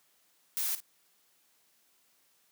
blue noise with echo, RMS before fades -32 dBFS, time 0.57-0.75 s, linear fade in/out 0 ms, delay 53 ms, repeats 1, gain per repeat -13 dB, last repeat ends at 0.803 s, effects white hiss -69 dBFS RMS until 2.51 s + high-pass 150 Hz 12 dB/octave

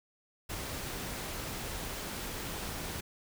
pink noise, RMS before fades -39 dBFS, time 0.49-3.01 s, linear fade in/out 10 ms, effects none

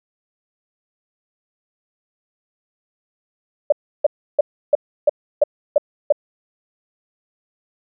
sine tone bursts, 587.3 Hz, D5, in tune, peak -8 dBFS, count 8, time 3.7-6.124 s, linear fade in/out 5 ms, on 23 ms, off 320 ms, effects none

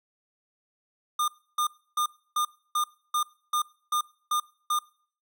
square tone bursts, 1211 Hz, D#6, 47 cents flat, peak -24 dBFS, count 10, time 1.19-4.79 s, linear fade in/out 5 ms, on 90 ms, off 300 ms, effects noise-tail reverb RT60 0.5 s tail -23 dB re dry

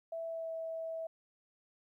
sine tone with pitch glide, 659.3 to 651.7 Hz, E5 to E5, 0 to -20 cents, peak -37 dBFS, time 0.12-1.07 s, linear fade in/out 5 ms, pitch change -20 cents, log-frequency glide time 0.27-0.51 s, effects 13-bit

